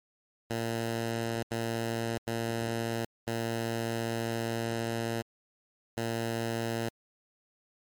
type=tone bursts at uneven times; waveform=10% pulse; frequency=115 Hz; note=A#2; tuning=23 cents flat; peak=-22 dBFS; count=5; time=0.5-1.43 / 1.51-2.18 / 2.27-3.05 / 3.27-5.22 / 5.97-6.89 s; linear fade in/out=5 ms; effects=MP3 96 kbps